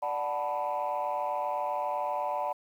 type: chord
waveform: sine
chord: B minor seventh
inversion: first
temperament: equal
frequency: 587.3 / 740 / 880 / 987.8 Hz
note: D5 / F#5 / A5 / B5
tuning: 0 / 0 / 0 / 0 cents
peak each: -33 dBFS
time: 0.02-2.53 s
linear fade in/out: 10 ms
effects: tanh soft clip ceiling -23 dBFS + 10-bit